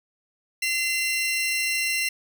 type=tone pair together; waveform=sawtooth; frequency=2057 / 2734 Hz; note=C7 / F7; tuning=-30 / -37 cents; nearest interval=perfect fourth; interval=493 cents; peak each=-23 / -22 dBFS; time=0.62-2.09 s; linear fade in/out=5 ms; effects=none